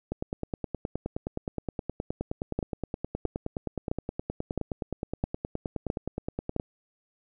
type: two click trains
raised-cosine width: 2 ms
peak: -17 / -14 dBFS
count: 63 / 7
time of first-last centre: 0.12-6.599 / 2.59-6.564 s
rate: 9.57 / 1.51 Hz
effects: none